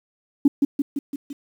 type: tone with echo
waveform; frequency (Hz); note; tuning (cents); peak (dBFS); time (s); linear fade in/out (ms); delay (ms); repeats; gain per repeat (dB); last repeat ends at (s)
sine; 281.6; C#4; +27; -9; 0.45-0.48; 5; 170; 5; -4; 1.33
effects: tanh soft clip ceiling -5 dBFS + 8-bit